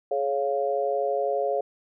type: chord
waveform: sine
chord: Db major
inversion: second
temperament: equal with one note detuned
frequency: 422.6 / 554.4 / 698.5 Hz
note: Ab4 / Db5 / F5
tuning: +30 / 0 / 0 cents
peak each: -28 / -26 / -28 dBFS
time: 0.11-1.61 s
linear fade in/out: 5 ms
effects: none